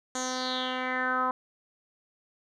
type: tone with low-pass filter sweep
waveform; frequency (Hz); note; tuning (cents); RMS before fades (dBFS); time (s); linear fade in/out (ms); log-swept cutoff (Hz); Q
10% pulse; 255.6; C4; -40; -30; 0.15-1.31; 2; 7200 to 1100; 5.3
effects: none